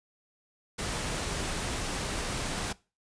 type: noise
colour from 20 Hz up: pink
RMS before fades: -33 dBFS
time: 0.78-2.73 s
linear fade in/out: 10 ms
effects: noise-tail reverb RT60 0.3 s tail -21 dB re dry + resampled to 22050 Hz